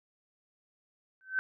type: tone with exponential growth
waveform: sine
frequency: 1536 Hz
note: G6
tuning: 36 cents flat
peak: -23 dBFS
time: 1.21-1.39 s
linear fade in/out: 0 ms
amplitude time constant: 38 ms
effects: none